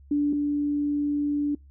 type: tone pair in turn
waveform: sine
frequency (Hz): 290.9 / 290.9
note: D4 / D4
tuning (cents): -16 / -16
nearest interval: unison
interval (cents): 0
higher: neither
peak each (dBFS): -20 / -22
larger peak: first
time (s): 0.11-0.33 / 0.33-1.55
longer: second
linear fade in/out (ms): 5
effects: noise-tail reverb RT60 0.2 s tail -25 dB re dry + added 69 Hz sine -48 dBFS peak until 1.7 s